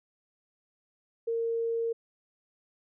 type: tone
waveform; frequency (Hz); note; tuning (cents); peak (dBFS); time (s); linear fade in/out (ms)
sine; 459.9; A#4; -23; -27; 1.27-1.93; 10
effects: none